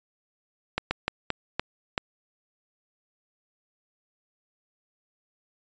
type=slowing click train; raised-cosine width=0.3 ms; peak=-9 dBFS; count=6; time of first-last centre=0.78-1.978 s; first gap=130 ms; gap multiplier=1.31; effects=resampled to 16000 Hz